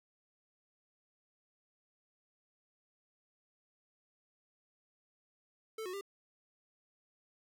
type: tone with pitch steps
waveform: square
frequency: 440.9 / 366.4 / 398 Hz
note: A4 / F#4 / G4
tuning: +4 / -17 / +26 cents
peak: -40 dBFS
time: 5.78-6.011 s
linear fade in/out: 5 ms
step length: 77 ms
effects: none